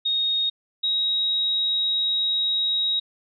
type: tone pair in turn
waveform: sine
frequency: 3729 / 3803 Hz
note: A#7 / A#7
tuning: 0 / +34 cents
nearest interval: unison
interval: 34 cents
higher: second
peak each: -20 dBFS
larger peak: neither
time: 0.05-0.5 / 0.83-3 s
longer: second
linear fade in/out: 10 ms
effects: none